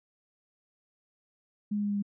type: tone with pitch steps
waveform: sine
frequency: 207.7 / 206.3 / 204.8 / 203.4 / 202 Hz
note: G#3 / G#3 / G#3 / G#3 / G#3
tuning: 0 / -11 / -24 / -36 / -48 cents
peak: -27 dBFS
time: 1.71-2.025 s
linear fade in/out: 10 ms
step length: 63 ms
effects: none